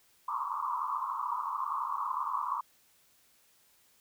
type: band-pass noise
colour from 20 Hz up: pink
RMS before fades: -34 dBFS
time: 0.28-2.61 s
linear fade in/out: 5 ms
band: 940 to 1200 Hz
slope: 96 dB/octave
effects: white hiss -66 dBFS RMS until 4 s